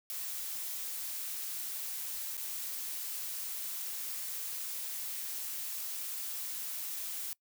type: noise with dropouts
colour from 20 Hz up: blue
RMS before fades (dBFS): -39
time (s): 0.1-7.33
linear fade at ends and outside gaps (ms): 0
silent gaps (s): 2.369-2.377
effects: noise-tail reverb RT60 0.1 s tail -23 dB re dry